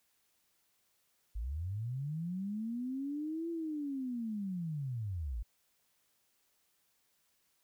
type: linear two-way sweep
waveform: sine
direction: up then down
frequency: 48.27 to 339.1 to 48.27 Hz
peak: -35 dBFS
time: 1.35-5.43 s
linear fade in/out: 10 ms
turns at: 3.5 s
effects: white hiss -75 dBFS RMS until 7.63 s